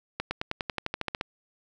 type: accelerating click train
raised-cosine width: 0.3 ms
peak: -13 dBFS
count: 13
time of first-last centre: 0.2-1.211 s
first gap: 110 ms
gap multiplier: 0.95
effects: none